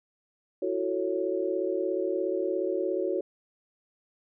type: chord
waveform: sine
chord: F# minor seventh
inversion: third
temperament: just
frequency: 333 / 370 / 444 / 555 Hz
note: E4 / F#4 / A4 / C#5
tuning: +18 / 0 / +16 / +2 cents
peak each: -33 / -29 / -34 / -32 dBFS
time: 0.62-3.21 s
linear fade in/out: 5 ms
effects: none